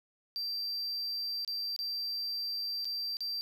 triangle tone with dropouts, 4699 Hz, D8, in tune, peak -32 dBFS, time 0.36-3.41 s, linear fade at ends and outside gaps 0 ms, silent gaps 1.448-1.477 / 1.763-1.79 / 2.846-2.853 / 3.169-3.206 s, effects none

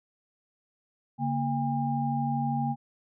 sine tone cluster, 141 / 233.6 / 806 Hz, C#3 / A#3 / G5, +30 / +4 / +48 cents, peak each -30 dBFS, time 1.18-2.76 s, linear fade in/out 50 ms, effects none

